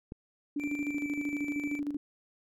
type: click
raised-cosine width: 3 ms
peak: -27 dBFS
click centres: 0.121 s
type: tone with tremolo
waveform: sine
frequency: 290 Hz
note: D4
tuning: 22 cents flat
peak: -29 dBFS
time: 0.56-1.97 s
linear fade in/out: 5 ms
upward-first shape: square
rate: 13 Hz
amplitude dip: 60%
type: tone with pitch glide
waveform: triangle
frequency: 2349 to 2322 Hz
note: D7 to D7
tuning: 0 to -20 cents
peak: -37 dBFS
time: 0.59-1.8 s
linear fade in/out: 20 ms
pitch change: -20 cents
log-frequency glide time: 0.87-1.05 s
effects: none